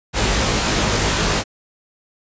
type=noise with comb filter; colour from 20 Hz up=pink; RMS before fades=-18 dBFS; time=0.13-1.44 s; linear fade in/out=50 ms; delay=19 ms; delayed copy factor=+0.95; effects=resampled to 16000 Hz